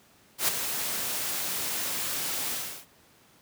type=noise with ADSR envelope; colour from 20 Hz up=white; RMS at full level=-23 dBFS; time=0.38-2.86 s; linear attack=97 ms; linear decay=17 ms; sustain=-8 dB; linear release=350 ms; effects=pink hiss -59 dBFS RMS until 3.41 s + high-pass 100 Hz 12 dB/octave